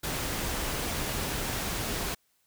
pink noise, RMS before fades -32 dBFS, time 0.03-2.15 s, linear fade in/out 10 ms, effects white hiss -71 dBFS RMS until 2.46 s

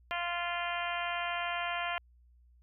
harmonic tone, 347.3 Hz, F4, 10 cents flat, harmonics 2 / 3 / 4 / 5 / 6 / 7 / 8 / 9, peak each -37 / -39 / -40 / -41 / -42 / -42 / -43 / -44 dBFS, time 0.11-1.98 s, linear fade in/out 0 ms, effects added 60 Hz sine -59 dBFS peak until 2.62 s

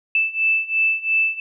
sine beating tone pair, 2637 / 2639.9 Hz, E7 / E7, 0 / +2 cents, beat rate 2.9 Hz, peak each -21 / -19 dBFS, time 0.15-1.4 s, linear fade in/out 2 ms, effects none

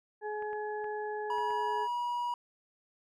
harmonic tone, 422.9 Hz, G#4, 31 cents sharp, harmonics 1 / 2 / 4, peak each -36 / -38 / -44 dBFS, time 0.21-1.88 s, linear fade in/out 50 ms
clicks, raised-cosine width 0.5 ms, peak -36 dBFS, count 5, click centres 0.424 / 0.531 / 0.843 / 1.383 / 1.506 s
triangle tone, 965 Hz, B5, 40 cents flat, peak -29 dBFS, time 1.3-2.34 s, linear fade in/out 2 ms
effects none

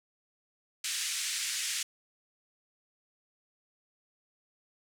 white band-pass noise, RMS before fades -34 dBFS, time 0.84-1.83 s, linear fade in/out 5 ms, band 1800 to 8900 Hz, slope 24 dB/octave, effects none

